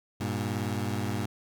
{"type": "beating tone pair", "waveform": "20% pulse", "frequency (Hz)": [100.7, 119.7], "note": ["G2", "A#2"], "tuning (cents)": [47, 46], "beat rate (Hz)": 19, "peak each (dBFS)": [-26, -28], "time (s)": [0.2, 1.26], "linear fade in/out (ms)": 10, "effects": []}